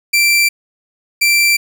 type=tone pair in turn; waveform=sawtooth; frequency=2349 / 2349 Hz; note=D7 / D7; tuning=0 / 0 cents; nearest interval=unison; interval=0 cents; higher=neither; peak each=-6 dBFS; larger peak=neither; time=0.13-0.49 / 1.21-1.57 s; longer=neither; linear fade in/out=10 ms; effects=none